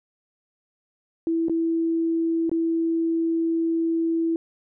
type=tone with dropouts; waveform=sine; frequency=329.6 Hz; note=E4; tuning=in tune; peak=-20 dBFS; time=1.27-4.36 s; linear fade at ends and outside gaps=1 ms; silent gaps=1.484-1.496 / 2.495-2.515 s; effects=none